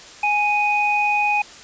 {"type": "tone pair together", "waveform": "sine", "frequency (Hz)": [830.6, 2489], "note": ["G#5", "D#7"], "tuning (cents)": [0, 0], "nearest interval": "octave + perfect fifth", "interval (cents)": 1900, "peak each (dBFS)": -19, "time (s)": [0.23, 1.42], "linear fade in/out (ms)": 5, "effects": ["white hiss -41 dBFS RMS until 1.63 s", "resampled to 16000 Hz"]}